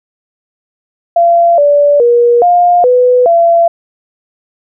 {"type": "tone with pitch steps", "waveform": "sine", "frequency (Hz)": [684, 579, 477.2, 706, 497.6, 678], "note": ["F5", "D5", "A#4", "F5", "B4", "E5"], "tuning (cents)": [-36, -25, 41, 19, 13, 49], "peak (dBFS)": -4, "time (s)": [1.16, 3.68], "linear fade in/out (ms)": 5, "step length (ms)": 420, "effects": []}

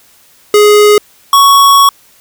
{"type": "tone pair in turn", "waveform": "square", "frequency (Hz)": [417.2, 1113.8], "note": ["G#4", "C#6"], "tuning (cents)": [8, 8], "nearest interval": "octave + perfect fourth", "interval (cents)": 1700, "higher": "second", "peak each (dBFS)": -3, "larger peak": "neither", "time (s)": [[0.54, 0.98], [1.33, 1.89]], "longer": "second", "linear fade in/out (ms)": 2, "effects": ["white hiss -45 dBFS RMS until 2.2 s"]}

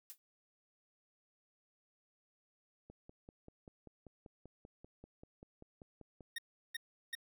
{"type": "noise with exponential decay", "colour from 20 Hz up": "blue", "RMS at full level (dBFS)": -44, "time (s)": [0.1, 0.18], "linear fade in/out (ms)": 0, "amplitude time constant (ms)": 17}
{"type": "click train", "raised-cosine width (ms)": 2, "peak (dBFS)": -40, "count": 18, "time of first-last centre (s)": [2.9, 6.207], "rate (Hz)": 5.14}
{"type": "tone bursts", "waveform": "25% pulse", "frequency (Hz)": 1853, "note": "A#6", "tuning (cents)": -11, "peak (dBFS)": -35, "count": 3, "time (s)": [6.36, 7.152], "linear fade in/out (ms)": 5, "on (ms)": 24, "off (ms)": 360}
{"effects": []}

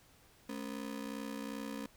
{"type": "ring-modulated tone", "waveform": "35% pulse", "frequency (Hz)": 246.9, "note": "B3", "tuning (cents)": 0, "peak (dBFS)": -35, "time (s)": [0.49, 1.86], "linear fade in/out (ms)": 2, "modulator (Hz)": 31.3, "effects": ["pink hiss -64 dBFS RMS until 1.96 s"]}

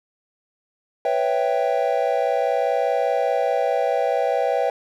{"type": "chord", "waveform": "triangle", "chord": "C# half-diminished seventh", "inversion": "third", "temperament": "equal", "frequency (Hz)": [493.9, 554.4, 659.3, 784], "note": ["B4", "C#5", "E5", "G5"], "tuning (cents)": [0, 0, 0, 0], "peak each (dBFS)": -22, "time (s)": [1.05, 4.7], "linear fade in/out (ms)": 2, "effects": []}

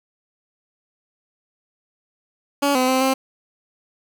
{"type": "tone with pitch steps", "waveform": "15% pulse", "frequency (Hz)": [283.2, 255.7, 260.3, 264.8], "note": ["C#4", "C4", "C4", "C4"], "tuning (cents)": [37, -40, -9, 21], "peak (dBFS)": -10, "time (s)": [2.62, 3.14], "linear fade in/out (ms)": 10, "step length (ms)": 130, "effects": []}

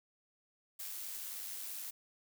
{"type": "noise with amplitude modulation", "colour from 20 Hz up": "blue", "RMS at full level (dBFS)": -42, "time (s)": [0.79, 1.91], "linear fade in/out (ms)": 10, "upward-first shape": "sine", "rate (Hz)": 98.6, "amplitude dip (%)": 35, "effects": []}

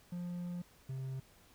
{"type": "tone pair in turn", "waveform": "triangle", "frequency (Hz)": [176, 132.31], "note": ["F3", "C3"], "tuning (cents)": [14, 20], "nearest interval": "perfect fourth", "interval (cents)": 494, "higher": "first", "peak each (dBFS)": [-36, -36], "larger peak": "neither", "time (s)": [[0.12, 0.62], [0.89, 1.2]], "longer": "first", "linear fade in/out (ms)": 5, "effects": ["pink hiss -64 dBFS RMS until 1.54 s"]}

